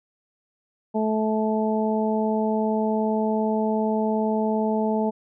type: harmonic tone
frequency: 217.4 Hz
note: A3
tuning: 21 cents flat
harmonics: 1 / 2 / 3 / 4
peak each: -23 / -26 / -28 / -29 dBFS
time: 0.94-5.11 s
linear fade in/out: 20 ms
effects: none

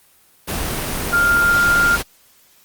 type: tone in noise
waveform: sine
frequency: 1400 Hz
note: F6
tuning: 4 cents sharp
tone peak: -12 dBFS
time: 1.12-1.97 s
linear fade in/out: 20 ms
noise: pink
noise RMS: -23 dBFS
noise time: 0.47-2.03 s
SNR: +8 dB
effects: white hiss -53 dBFS RMS until 2.64 s + Opus 24 kbps

